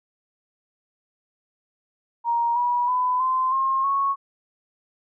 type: tone with pitch steps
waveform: sine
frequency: 939 / 969.9 / 1001.8 / 1034.7 / 1068.7 / 1103.8 Hz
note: A#5 / B5 / B5 / C6 / C6 / C#6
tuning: +12 / -32 / +24 / -20 / +36 / -8 cents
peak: -19 dBFS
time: 2.24-4.16 s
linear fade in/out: 50 ms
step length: 320 ms
effects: none